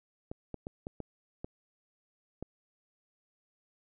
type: clicks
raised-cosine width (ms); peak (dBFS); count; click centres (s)
2; -25; 7; 0.315 / 0.543 / 0.669 / 0.869 / 1.003 / 1.445 / 2.426
effects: none